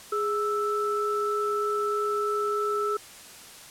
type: tone pair together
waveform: sine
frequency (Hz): 415.3 / 1318.5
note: G#4 / E6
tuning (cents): 0 / 0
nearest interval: octave + minor sixth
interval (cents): 2000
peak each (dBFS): -27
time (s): 0.12-2.97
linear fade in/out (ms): 5
effects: white hiss -46 dBFS RMS until 3.7 s + low-pass 11000 Hz 12 dB/octave